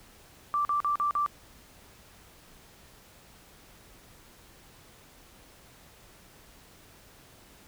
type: tone bursts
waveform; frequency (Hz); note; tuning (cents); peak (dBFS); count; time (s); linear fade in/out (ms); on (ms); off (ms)
sine; 1172; D6; -4; -24; 5; 0.54-1.262; 0; 110; 43
effects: pink hiss -55 dBFS RMS until 7.67 s